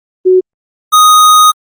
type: tone pair in turn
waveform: sine / square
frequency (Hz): 370.3 / 1245.5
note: F#4 / D#6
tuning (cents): +1 / +1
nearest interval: octave + major sixth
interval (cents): 2100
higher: second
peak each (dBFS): -3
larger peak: neither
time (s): 0.25-0.41 / 0.92-1.52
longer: second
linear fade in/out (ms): 20
effects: Opus 24 kbps